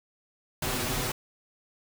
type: noise with comb filter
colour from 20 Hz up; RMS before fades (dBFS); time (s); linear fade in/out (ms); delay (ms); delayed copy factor
pink; -30; 0.62-1.12; 5; 7.9; +0.8
effects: none